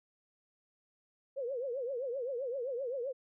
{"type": "tone with vibrato", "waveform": "sine", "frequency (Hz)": 511, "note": "C5", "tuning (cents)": -41, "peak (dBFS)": -34, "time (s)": [1.36, 3.13], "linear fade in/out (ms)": 20, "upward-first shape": "triangle", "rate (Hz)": 7.7, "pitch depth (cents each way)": 200, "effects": []}